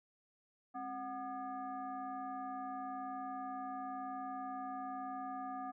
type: tone with frequency modulation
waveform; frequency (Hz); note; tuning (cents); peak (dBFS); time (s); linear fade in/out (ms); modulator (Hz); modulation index
sine; 740; F#5; 0; -40; 0.74-5.72; 20; 473; 1
effects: none